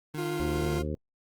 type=tone; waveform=25% pulse; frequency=152 Hz; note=D#3; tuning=40 cents flat; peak=-30 dBFS; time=0.14-0.79 s; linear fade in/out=5 ms
type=tone with vibrato; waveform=40% pulse; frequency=350 Hz; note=F4; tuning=4 cents sharp; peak=-30 dBFS; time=0.17-0.83 s; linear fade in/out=20 ms; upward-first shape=square; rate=8.1 Hz; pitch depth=8 cents each way
type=harmonic tone; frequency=75.7 Hz; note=D#2; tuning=47 cents flat; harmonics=1 / 2 / 3 / 4 / 5 / 6 / 7; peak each=-33 / -36 / -38 / -39 / -40 / -41 / -41 dBFS; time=0.4-0.95 s; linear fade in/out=0 ms
effects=Opus 32 kbps